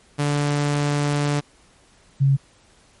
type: tone pair in turn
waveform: sawtooth / sine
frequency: 145.4 / 137.24 Hz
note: D3 / C#3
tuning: -17 / -17 cents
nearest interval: minor second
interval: 100 cents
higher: first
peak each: -15 / -13 dBFS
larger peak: second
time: 0.18-1.41 / 2.2-2.37 s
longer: first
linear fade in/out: 20 ms
effects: pink hiss -55 dBFS RMS until 3 s + MP3 48 kbps